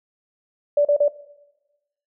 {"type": "tone bursts", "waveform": "sine", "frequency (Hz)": 582, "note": "D5", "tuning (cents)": -16, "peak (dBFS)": -13, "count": 3, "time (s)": [0.77, 1.082], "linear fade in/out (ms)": 5, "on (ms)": 80, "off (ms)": 36, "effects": ["noise-tail reverb RT60 1.0 s tail -18 dB re dry"]}